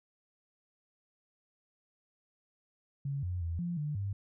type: tone with pitch steps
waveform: sine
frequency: 139.5 / 90 / 83.8 / 173.4 / 148.7 / 99.3 Hz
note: C#3 / F#2 / E2 / F3 / D3 / G2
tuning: +11 / -47 / +29 / -12 / +22 / +23 cents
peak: -32 dBFS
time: 3.05-4.13 s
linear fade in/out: 5 ms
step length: 180 ms
effects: none